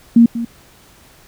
sine tone with echo, 233.1 Hz, A#3, in tune, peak -4 dBFS, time 0.16-0.26 s, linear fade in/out 5 ms, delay 190 ms, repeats 1, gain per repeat -14 dB, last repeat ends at 0.45 s, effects pink hiss -47 dBFS RMS until 1.27 s

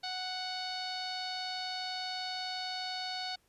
sawtooth tone with low-pass filter, 741 Hz, F#5, 2 cents sharp, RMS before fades -38 dBFS, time 0.03-3.36 s, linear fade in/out 10 ms, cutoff 4300 Hz, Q 7.6, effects pink hiss -71 dBFS RMS until 3.48 s + resampled to 32000 Hz

